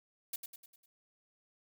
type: noise with echo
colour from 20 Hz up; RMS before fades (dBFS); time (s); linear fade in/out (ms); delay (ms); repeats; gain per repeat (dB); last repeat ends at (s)
blue; -38; 0.33-0.36; 5; 100; 5; -6; 0.86
effects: none